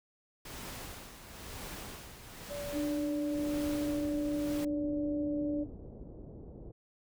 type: noise with tremolo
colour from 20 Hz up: pink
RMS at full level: -43 dBFS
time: 0.45-4.65 s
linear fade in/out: 5 ms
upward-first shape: sine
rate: 1 Hz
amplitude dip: 60%
type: tone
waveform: sine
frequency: 576 Hz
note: D5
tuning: 34 cents flat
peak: -38 dBFS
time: 2.5-5.64 s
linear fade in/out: 10 ms
type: tone with vibrato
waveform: sine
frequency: 297.5 Hz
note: D4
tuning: 22 cents sharp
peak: -31 dBFS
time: 2.72-5.67 s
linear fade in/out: 50 ms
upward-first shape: sine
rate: 20 Hz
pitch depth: 13 cents each way
type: low-pass noise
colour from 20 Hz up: pink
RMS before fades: -47 dBFS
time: 3.33-6.72 s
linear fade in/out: 10 ms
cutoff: 530 Hz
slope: 24 dB/octave
effects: none